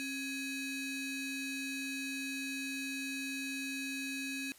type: ring-modulated tone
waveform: 35% pulse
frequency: 1400 Hz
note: F6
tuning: 4 cents sharp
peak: -32 dBFS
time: 0-4.52 s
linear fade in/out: 0 ms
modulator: 1130 Hz
effects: white hiss -59 dBFS RMS until 4.58 s + resampled to 32000 Hz